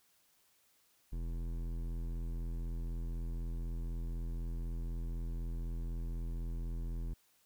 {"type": "tone with hard clipping", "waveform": "sine", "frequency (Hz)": 42, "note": "E1", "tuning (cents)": 33, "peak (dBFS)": -38, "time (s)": [1.12, 7.14], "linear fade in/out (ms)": 10, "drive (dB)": 14, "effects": ["white hiss -71 dBFS RMS until 7.45 s"]}